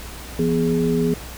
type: tone cluster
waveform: sine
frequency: 168.1 / 244.9 / 415.8 Hz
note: E3 / B3 / G#4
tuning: +34 / -14 / +2 cents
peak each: -21 dBFS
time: 0.39-1.14 s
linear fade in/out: 2 ms
effects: added 60 Hz sine -36 dBFS peak until 1.37 s + pink hiss -37 dBFS RMS until 1.37 s